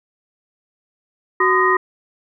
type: tone cluster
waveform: sine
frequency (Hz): 372.5 / 1022 / 1233 / 1876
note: F#4 / C6 / D#6 / A#6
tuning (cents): +12 / -41 / -16 / +11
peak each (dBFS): -18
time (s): 1.4-1.77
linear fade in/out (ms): 5
effects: none